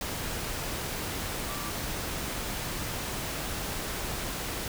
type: tone in noise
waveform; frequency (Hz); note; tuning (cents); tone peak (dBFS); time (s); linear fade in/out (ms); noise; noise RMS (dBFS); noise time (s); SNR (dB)
sine; 1168; D6; -10; -40; 1.49-1.7; 2; pink; -34; 0.01-4.68; -9
effects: none